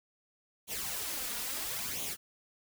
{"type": "noise with flanger", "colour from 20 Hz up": "white", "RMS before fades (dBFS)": -37, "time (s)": [0.67, 2.17], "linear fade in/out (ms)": 50, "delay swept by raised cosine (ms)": [0.3, 4.2], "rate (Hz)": 0.74, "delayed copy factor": 0.65, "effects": []}